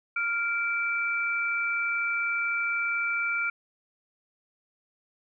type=tone pair together; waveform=sine; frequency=1396.9 / 2329 Hz; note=F6 / D7; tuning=0 / -15 cents; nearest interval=major sixth; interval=885 cents; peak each=-28 dBFS; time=0.16-3.5 s; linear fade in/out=5 ms; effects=none